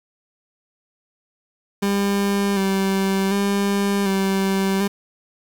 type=tone with vibrato; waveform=30% pulse; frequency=196.8 Hz; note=G3; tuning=7 cents sharp; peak=-15 dBFS; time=1.82-4.88 s; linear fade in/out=10 ms; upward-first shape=square; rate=0.67 Hz; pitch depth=28 cents each way; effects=7-bit